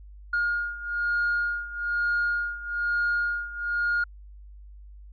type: beating tone pair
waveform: sine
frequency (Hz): 1423 / 1424.1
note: F6 / F6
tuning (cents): +32 / +33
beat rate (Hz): 1.1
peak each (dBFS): -25 / -28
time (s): 0.33-4.04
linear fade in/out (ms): 5
effects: tanh soft clip ceiling -19 dBFS + added 50 Hz sine -43 dBFS peak until 5.12 s